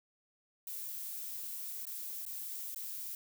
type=noise with dropouts; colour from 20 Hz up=violet; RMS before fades=-42 dBFS; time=0.67-3.15 s; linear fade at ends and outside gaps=1 ms; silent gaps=1.853-1.868 / 2.252-2.264 / 2.746-2.76 s; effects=none